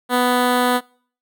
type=tone with notch filter; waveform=10% pulse; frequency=247.7 Hz; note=B3; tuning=5 cents sharp; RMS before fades=-17 dBFS; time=0.09-0.81 s; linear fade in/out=50 ms; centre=6000 Hz; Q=1.7; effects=noise-tail reverb RT60 0.5 s tail -25 dB re dry